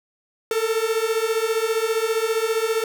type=beating tone pair; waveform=45% pulse; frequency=440 / 455 Hz; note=A4 / A#4; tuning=0 / -42 cents; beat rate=15 Hz; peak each=-23 dBFS; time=0.51-2.84 s; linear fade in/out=2 ms; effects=none